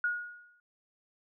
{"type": "tone with exponential decay", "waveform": "sine", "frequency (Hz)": 1444, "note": "F#6", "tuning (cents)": -43, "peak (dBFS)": -25, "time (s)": [0.04, 0.6], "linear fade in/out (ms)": 2, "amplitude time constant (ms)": 120, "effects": []}